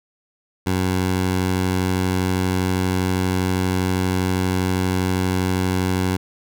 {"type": "tone", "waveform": "15% pulse", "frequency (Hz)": 92.5, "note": "F#2", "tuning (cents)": 0, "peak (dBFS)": -12, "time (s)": [0.66, 6.17], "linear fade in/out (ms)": 10, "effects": []}